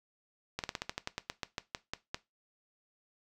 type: slowing click train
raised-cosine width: 0.2 ms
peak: -17 dBFS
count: 15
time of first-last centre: 0.59-2.145 s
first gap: 48 ms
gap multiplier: 1.12
effects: noise-tail reverb RT60 0.2 s tail -17 dB re dry